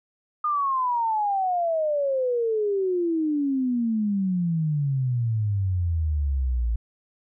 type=exponential sweep; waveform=sine; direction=down; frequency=1228 to 55.6 Hz; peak=-21 dBFS; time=0.44-6.76 s; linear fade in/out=5 ms; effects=none